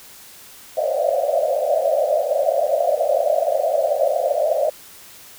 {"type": "band-pass noise", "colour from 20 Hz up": "white", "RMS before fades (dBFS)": -19, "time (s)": [0.77, 4.7], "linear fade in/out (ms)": 5, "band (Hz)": [530, 690], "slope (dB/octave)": 96, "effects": ["white hiss -43 dBFS RMS until 5.38 s"]}